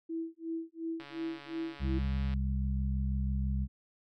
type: tone with tremolo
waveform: sine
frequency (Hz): 328.1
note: E4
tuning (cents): -8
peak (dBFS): -32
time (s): 0.09-1.99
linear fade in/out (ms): 10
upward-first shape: sine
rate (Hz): 2.8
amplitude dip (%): 100
type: click train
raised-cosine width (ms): 0.3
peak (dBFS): -32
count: 191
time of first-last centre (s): 1-2.338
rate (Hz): 142
type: harmonic tone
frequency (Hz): 66.1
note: C2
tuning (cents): +18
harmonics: 1 / 2 / 3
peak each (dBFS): -30 / -37 / -37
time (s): 1.79-3.68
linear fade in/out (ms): 50
effects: none